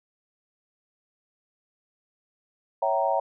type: chord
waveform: sine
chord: C# diminished seventh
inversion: none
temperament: equal with one note detuned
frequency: 554.4 / 659.3 / 767.4 / 932.3 Hz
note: C#5 / E5 / G5 / Bb5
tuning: 0 / 0 / -37 / 0 cents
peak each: -27 dBFS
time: 2.82-3.2 s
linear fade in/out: 5 ms
effects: none